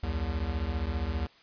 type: beating tone pair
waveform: square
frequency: 65.41 / 80.41 Hz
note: C2 / E2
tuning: 0 / -42 cents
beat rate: 15 Hz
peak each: -33 / -32 dBFS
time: 0.03-1.27 s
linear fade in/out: 5 ms
effects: white hiss -58 dBFS RMS until 1.42 s + resampled to 11025 Hz